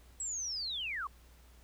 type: linear sweep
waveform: sine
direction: down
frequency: 7830 to 1046.5 Hz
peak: -35 dBFS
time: 0.2-1.07 s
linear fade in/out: 2 ms
effects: added 60 Hz sine -57 dBFS peak until 1.63 s + pink hiss -64 dBFS RMS until 1.63 s